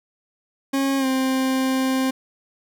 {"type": "tone with pitch glide", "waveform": "40% pulse", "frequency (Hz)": [272.4, 262.5], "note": ["C#4", "C4"], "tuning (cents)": [-30, 6], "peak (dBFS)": -18, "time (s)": [0.73, 2.11], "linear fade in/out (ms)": 10, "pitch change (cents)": -64, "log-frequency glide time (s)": [0.98, 1.06], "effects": []}